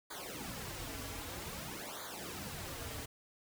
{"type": "noise with flanger", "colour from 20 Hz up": "pink", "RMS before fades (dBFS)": -44, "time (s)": [0.1, 3.06], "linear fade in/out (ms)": 10, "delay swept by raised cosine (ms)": [0.36, 5.66], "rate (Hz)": 0.52, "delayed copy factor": -1, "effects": []}